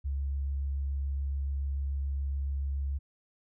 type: tone with vibrato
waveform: sine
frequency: 69.2 Hz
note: C#2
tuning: 2 cents flat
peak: -29 dBFS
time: 0.04-2.99 s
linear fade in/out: 20 ms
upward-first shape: sine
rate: 7 Hz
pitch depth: 9 cents each way
effects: none